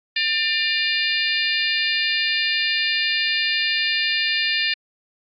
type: harmonic tone with a mistuned harmonic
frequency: 598 Hz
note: D5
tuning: 31 cents sharp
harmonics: 3 / 4 / 5 / 6 / 7 / 8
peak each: -24 / -25 / -26 / -27 / -27 / -28 dBFS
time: 0.16-4.74 s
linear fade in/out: 5 ms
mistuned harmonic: 5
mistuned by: -89 cents
effects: AAC 64 kbps